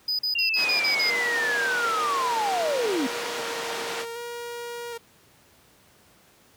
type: tone bursts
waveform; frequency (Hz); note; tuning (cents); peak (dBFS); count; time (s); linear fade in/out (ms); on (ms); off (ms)
triangle; 4978; D#8; 0; -22; 7; 0.08-1.102; 5; 110; 42
type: linear sweep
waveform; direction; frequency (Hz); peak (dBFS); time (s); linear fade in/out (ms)
sine; down; 2794 to 244.3; -23; 0.35-3.07; 5
type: band-pass noise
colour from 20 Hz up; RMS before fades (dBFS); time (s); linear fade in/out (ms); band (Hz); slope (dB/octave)
pink; -33; 0.55-4.06; 50; 450 to 5800; 12
type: tone with vibrato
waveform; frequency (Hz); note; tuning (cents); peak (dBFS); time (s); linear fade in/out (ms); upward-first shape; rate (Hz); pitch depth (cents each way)
sawtooth; 469.7; A#4; +13; -29; 1.08-4.98; 10; square; 0.65; 20
effects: pink hiss -57 dBFS RMS until 6.56 s + high-pass 80 Hz 12 dB/octave